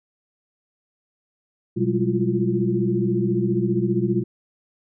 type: tone cluster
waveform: sine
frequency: 123.9 / 188 / 203.3 / 340.4 / 355.3 Hz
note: B2 / F#3 / G#3 / F4 / F4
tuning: +6 / +28 / -37 / -44 / +30 cents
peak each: -25 dBFS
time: 1.76-4.24 s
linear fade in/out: 20 ms
effects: none